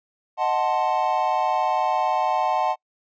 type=chord; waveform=triangle; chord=D# diminished seventh; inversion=none; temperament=equal; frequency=622.3 / 740 / 880 / 1046.5 Hz; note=D#5 / F#5 / A5 / C6; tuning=0 / 0 / 0 / 0 cents; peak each=-26 / -21 / -22 / -26 dBFS; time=0.37-2.76 s; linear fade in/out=50 ms; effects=noise-tail reverb RT60 0.1 s tail -26 dB re dry + resampled to 16000 Hz